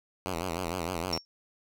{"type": "tone with vibrato", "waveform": "5% pulse", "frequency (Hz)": 87.31, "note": "F2", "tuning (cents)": 0, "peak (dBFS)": -20, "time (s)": [0.26, 1.18], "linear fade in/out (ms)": 0, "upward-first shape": "sine", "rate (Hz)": 6.5, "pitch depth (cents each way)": 130}
{"type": "tone with exponential decay", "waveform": "sine", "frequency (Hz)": 5500, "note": "F8", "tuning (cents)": -27, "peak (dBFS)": -24, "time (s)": [1.13, 1.25], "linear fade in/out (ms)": 0, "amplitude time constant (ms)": 26}
{"effects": []}